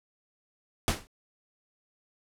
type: noise with exponential decay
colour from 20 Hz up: pink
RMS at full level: -22 dBFS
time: 0.88-1.07 s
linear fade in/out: 0 ms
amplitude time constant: 41 ms
effects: low-pass 11000 Hz 12 dB/octave